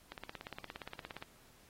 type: click train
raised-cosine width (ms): 0.3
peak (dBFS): -28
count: 20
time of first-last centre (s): 0.12-1.225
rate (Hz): 17.2
effects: pink hiss -64 dBFS RMS until 1.69 s + AAC 48 kbps